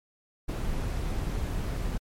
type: noise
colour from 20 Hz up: brown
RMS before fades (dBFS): -30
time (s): 0.48-1.98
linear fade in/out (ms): 10
effects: MP3 64 kbps